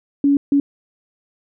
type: tone bursts at uneven times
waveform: sine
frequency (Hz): 282.3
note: C#4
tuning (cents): +32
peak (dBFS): -11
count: 2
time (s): 0.24-0.37 / 0.52-0.6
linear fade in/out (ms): 2
effects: none